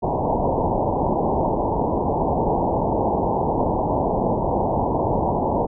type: low-pass noise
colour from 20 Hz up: white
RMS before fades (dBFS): -21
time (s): 0.02-5.67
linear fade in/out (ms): 20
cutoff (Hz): 960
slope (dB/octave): 96
effects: none